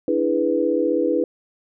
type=chord; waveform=sine; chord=E dominant seventh; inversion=third; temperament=equal; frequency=293.7 / 329.6 / 415.3 / 493.9 Hz; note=D4 / E4 / G#4 / B4; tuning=0 / 0 / 0 / 0 cents; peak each=-24 / -22 / -25 / -21 dBFS; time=0.08-1.24 s; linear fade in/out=2 ms; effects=none